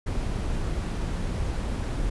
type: noise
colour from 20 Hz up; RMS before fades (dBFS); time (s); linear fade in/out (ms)
brown; -28; 0.06-2.1; 10
effects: resampled to 24000 Hz